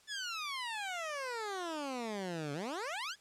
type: exponential two-way sweep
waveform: 15% pulse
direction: down then up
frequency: 1760 to 139.2 to 1760 Hz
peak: -31 dBFS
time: 0.07-3.16 s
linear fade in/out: 50 ms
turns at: 2.53 s
effects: white hiss -64 dBFS RMS until 3.2 s + low-pass 8000 Hz 12 dB/octave